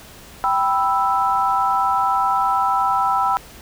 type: chord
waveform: sine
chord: E minor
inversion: first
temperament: equal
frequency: 784 / 987.8 / 1318.5 Hz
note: G5 / B5 / E6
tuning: 0 / 0 / 0 cents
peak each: -20 dBFS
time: 0.44-3.37 s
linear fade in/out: 0 ms
effects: pink hiss -42 dBFS RMS until 3.61 s